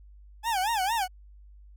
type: tone with vibrato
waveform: 40% pulse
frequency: 830.6 Hz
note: G#5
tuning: in tune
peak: -24 dBFS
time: 0.43-1.08 s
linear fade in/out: 50 ms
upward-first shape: sine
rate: 4.4 Hz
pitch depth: 210 cents each way
effects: added 50 Hz sine -48 dBFS peak until 1.76 s